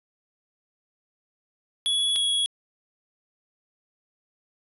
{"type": "tone pair in turn", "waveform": "square", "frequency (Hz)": [3378, 3341], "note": ["G#7", "G#7"], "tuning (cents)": [29, 10], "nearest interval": "unison", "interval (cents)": 19, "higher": "first", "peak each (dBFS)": -22, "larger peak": "neither", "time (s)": [[1.86, 2.16], [2.16, 2.46]], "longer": "neither", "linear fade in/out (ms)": 0, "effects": ["resampled to 32000 Hz"]}